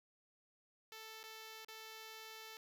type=tone with dropouts; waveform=5% pulse; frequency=441 Hz; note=A4; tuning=4 cents sharp; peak=-39 dBFS; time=0.92-2.57 s; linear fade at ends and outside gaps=1 ms; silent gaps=1.231-1.238 / 1.648-1.684 s; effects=none